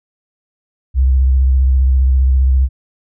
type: tone with vibrato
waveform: sine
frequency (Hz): 65.41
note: C2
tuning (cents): 0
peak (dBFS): -8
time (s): 0.94-2.69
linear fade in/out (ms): 50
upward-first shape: square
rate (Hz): 15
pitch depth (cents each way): 41
effects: none